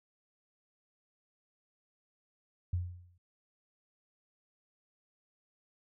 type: tone with exponential decay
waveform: sine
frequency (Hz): 88.7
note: F2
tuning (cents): +27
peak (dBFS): -27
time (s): 2.73-3.18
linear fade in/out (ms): 5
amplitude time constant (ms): 97
effects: none